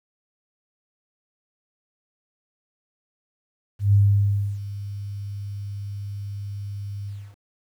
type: tone with ADSR envelope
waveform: sine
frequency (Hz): 100.9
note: G#2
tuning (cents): -49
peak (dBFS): -12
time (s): 3.79-7.36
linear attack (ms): 140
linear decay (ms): 650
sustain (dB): -17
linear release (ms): 280
effects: 9-bit